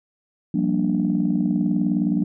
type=chord; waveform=sine; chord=G minor seventh; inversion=third; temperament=just; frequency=176.4 / 196 / 235.2 / 294 Hz; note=F3 / G3 / Bb3 / D4; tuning=+18 / 0 / +16 / +2 cents; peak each=-23 dBFS; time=0.54-2.24 s; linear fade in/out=5 ms; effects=tanh soft clip ceiling -10 dBFS